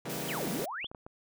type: chord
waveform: 15% pulse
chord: C# diminished seventh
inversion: none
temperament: equal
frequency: 138.59 / 164.81 / 196 / 233.1 Hz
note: C#3 / E3 / G3 / Bb3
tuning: 0 / 0 / 0 / 0 cents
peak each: -35 / -34 / -36 / -36 dBFS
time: 0.05-0.65 s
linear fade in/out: 5 ms
type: band-stop noise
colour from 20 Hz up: white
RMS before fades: -41 dBFS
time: 0.09-0.66 s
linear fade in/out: 10 ms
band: 100 to 490 Hz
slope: 48 dB/octave
type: exponential two-way sweep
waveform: sine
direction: down then up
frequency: 3600 to 170 to 3600 Hz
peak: -35 dBFS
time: 0.28-0.87 s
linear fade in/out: 10 ms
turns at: 0.5 s
type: clicks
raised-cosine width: 1 ms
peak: -31 dBFS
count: 7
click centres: 0.409 / 0.475 / 0.595 / 0.844 / 0.915 / 0.948 / 1.065 s
effects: none